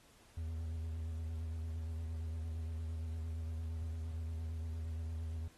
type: tone with vibrato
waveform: triangle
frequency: 80.8 Hz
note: E2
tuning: 34 cents flat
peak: -36 dBFS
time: 0.37-5.48 s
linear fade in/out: 5 ms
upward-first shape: sine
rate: 8.7 Hz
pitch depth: 37 cents each way
effects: pink hiss -65 dBFS RMS until 5.57 s + AAC 32 kbps